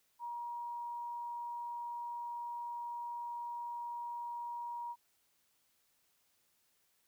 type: tone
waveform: sine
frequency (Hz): 951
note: A#5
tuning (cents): +34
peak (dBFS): -39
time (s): 0.19-4.96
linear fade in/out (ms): 50
effects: white hiss -75 dBFS RMS until 7.07 s